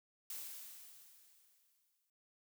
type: noise with exponential decay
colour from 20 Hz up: blue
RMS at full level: -44 dBFS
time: 0.3-2.1 s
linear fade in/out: 2 ms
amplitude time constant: 390 ms
effects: none